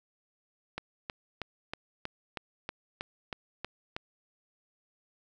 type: click train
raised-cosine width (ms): 0.3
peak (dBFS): -19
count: 11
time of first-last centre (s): 0.78-3.965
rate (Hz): 3.14
effects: none